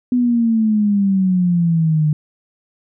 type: exponential sweep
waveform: sine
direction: down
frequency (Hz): 250.3 to 149.7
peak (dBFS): -12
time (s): 0.12-2.13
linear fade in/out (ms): 2
effects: none